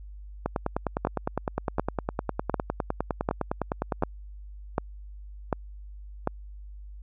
two click trains, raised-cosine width 1 ms, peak -12 / -10 dBFS, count 36 / 8, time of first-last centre 0.46-4.024 / 1.05-6.274 s, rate 9.82 / 1.34 Hz, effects added 50 Hz sine -40 dBFS peak until 7.02 s

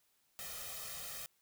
white noise with comb filter, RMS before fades -45 dBFS, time 0.39-1.26 s, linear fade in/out 0 ms, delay 1.6 ms, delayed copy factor +0.85, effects white hiss -75 dBFS RMS until 1.41 s

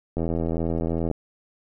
click train, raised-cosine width 2 ms, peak -13 dBFS, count 79, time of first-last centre 0.17-1.113 s, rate 82.7 Hz, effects none

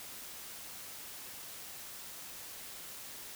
silence, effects white hiss -47 dBFS RMS until 3.35 s

